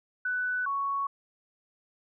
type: tone pair in turn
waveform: sine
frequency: 1493 / 1112 Hz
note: F#6 / C#6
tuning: +15 / +5 cents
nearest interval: perfect fourth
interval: 510 cents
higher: first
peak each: -27 / -27 dBFS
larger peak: neither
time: 0.25-0.66 / 0.66-1.07 s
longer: neither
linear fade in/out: 5 ms
effects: none